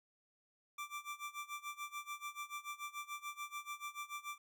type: tone with tremolo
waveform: 25% pulse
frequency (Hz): 1174.7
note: D6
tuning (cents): 0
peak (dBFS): -37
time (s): 0.78-4.38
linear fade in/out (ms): 5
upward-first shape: sine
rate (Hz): 6.9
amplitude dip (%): 90
effects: none